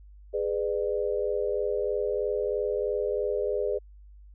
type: chord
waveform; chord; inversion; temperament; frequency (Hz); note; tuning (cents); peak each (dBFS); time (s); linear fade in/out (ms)
sine; G# diminished; none; just; 415.3 / 498.4 / 598; G#4 / B4 / D5; 0 / +16 / +31; -28 / -30 / -32; 0.33-3.79; 20
effects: added 50 Hz sine -47 dBFS peak until 4.34 s